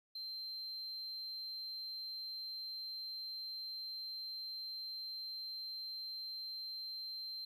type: tone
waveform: triangle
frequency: 4130 Hz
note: C8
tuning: 23 cents flat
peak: -40 dBFS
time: 0.15-7.45 s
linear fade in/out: 5 ms
effects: tanh soft clip ceiling -37 dBFS + 13-bit